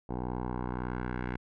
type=tone with low-pass filter sweep; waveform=10% pulse; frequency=61.7 Hz; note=B1; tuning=1 cent flat; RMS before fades=-35 dBFS; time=0.09-1.37 s; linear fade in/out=5 ms; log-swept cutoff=730 to 1900 Hz; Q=2; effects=none